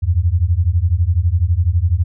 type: beating tone pair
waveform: sine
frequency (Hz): 80.9 / 92.9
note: E2 / F#2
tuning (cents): -32 / +7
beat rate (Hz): 12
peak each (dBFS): -15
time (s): 0.02-2.04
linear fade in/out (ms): 20
effects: none